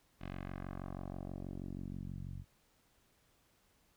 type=tone with low-pass filter sweep; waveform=10% pulse; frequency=46.25 Hz; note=F#1; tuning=in tune; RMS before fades=-44 dBFS; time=0.19-2.45 s; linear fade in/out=50 ms; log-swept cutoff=3100 to 110 Hz; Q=1.3; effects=pink hiss -72 dBFS RMS until 3.96 s